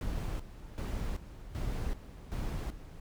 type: noise with tremolo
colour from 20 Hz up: brown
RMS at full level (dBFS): -35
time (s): 0.01-3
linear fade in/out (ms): 2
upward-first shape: square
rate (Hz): 1.3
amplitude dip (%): 75
effects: none